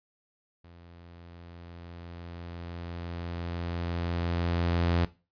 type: tone with level ramp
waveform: sawtooth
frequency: 85.9 Hz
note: F2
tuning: 28 cents flat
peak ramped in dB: -47 to -19 dBFS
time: 0.64-5.05 s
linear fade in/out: 5 ms
effects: noise-tail reverb RT60 0.3 s tail -17 dB re dry + resampled to 11025 Hz